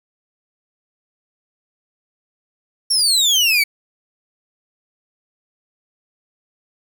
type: exponential sweep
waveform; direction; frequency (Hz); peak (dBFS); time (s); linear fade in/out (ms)
30% pulse; down; 5588 to 2217; -10; 2.9-3.64; 10
effects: none